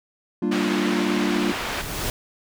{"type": "chord", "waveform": "triangle", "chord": "G minor seventh", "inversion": "none", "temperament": "equal with one note detuned", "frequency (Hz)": [196, 233.1, 296.4, 349.2], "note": ["G3", "Bb3", "D4", "F4"], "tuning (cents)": [0, 0, 16, 0], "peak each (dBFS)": -24, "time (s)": [0.42, 1.52], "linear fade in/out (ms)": 5}
{"type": "band-pass noise", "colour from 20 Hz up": "white", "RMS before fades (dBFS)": -29, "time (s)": [0.51, 1.82], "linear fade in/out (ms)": 10, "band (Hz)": [160, 2600], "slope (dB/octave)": 12}
{"type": "noise with exponential growth", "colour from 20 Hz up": "pink", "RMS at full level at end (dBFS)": -25, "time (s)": [0.62, 2.1], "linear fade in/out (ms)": 1, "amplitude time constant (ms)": 320}
{"effects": []}